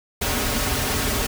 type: noise with comb filter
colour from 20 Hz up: pink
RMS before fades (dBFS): -23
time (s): 0.21-1.27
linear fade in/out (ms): 10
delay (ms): 5.9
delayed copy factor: -0.75
effects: none